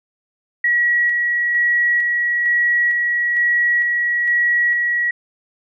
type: tone with tremolo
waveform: sine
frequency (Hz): 1919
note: A#6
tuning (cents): +50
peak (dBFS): -13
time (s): 0.64-5.11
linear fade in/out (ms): 5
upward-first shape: square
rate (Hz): 1.1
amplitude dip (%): 25
effects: none